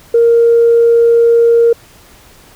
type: tone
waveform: sine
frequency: 466.2 Hz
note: A#4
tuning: in tune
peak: -4 dBFS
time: 0.14-1.73 s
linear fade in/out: 5 ms
effects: tanh soft clip ceiling 0 dBFS + pink hiss -42 dBFS RMS until 2.55 s